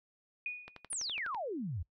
sine tone with exponential decay, 2466 Hz, D#7, 16 cents flat, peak -32 dBFS, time 0.46-0.88 s, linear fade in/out 2 ms, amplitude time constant 90 ms
click train, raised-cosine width 0.3 ms, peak -30 dBFS, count 9, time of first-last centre 0.68-1.347 s, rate 12 Hz
sine exponential sweep, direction down, 10548 to 74.7 Hz, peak -35 dBFS, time 0.9-1.83 s, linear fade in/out 10 ms
effects noise-tail reverb RT60 0.1 s tail -20 dB re dry

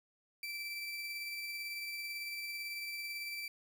30% pulse tone with tremolo, 2333 Hz, D7, 12 cents flat, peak -36 dBFS, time 0.43-3.48 s, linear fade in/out 2 ms, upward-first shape triangle, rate 18 Hz, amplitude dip 30%, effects none

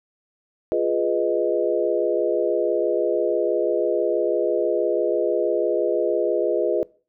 sine chord, F half-diminished seventh, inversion none, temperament equal, 349.2 / 415.3 / 493.9 / 622.3 Hz, F4 / Ab4 / Cb5 / Eb5, 0 / 0 / 0 / 0 cents, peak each -24 dBFS, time 0.72-6.83 s, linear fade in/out 0 ms, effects noise-tail reverb RT60 0.4 s tail -23 dB re dry

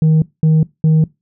sine tone bursts, 157.4 Hz, D#3, 20 cents sharp, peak -5 dBFS, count 3, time 0.02-1.04 s, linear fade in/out 2 ms, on 200 ms, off 210 ms, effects noise-tail reverb RT60 0.2 s tail -22 dB re dry + tanh soft clip ceiling -7 dBFS

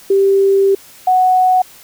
sine tone pair in turn, 392 / 740 Hz, G4 / F#5, 0 / 0 cents, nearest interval major seventh, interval 1100 cents, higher second, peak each -8 dBFS, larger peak neither, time 0.1-0.75 / 1.07-1.62 s, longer first, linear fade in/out 5 ms, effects white hiss -41 dBFS RMS until 1.83 s

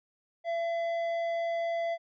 sine tone with tanh clipping, 674 Hz, E5, 38 cents sharp, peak -30 dBFS, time 0.44-1.98 s, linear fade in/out 50 ms, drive 9 dB, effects none

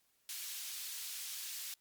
pink high-pass noise, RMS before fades -44 dBFS, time 0.29-1.74 s, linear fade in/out 2 ms, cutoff 3600 Hz, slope 12 dB/octave, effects white hiss -75 dBFS RMS until 1.8 s + Opus 48 kbps

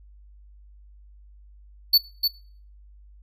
square tone with echo, 4465 Hz, C#8, 12 cents sharp, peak -13 dBFS, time 1.93-1.98 s, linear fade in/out 10 ms, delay 300 ms, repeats 1, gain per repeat -6 dB, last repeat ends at 2.28 s, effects noise-tail reverb RT60 0.5 s tail -22 dB re dry + added 50 Hz sine -47 dBFS peak until 3.22 s

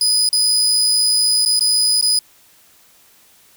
30% pulse tone with dropouts, 4978 Hz, D#8, in tune, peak -10 dBFS, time 0.01-2.19 s, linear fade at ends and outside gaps 2 ms, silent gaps 0.29-0.329 / 1.451-1.459 / 1.594-1.608 / 2.012-2.025 s, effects white hiss -51 dBFS RMS until 3.56 s

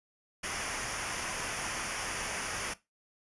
pink noise with comb filter, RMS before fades -36 dBFS, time 0.43-2.74 s, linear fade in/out 10 ms, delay 0.25 ms, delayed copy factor -0.7, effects noise-tail reverb RT60 0.2 s tail -17 dB re dry + resampled to 24000 Hz

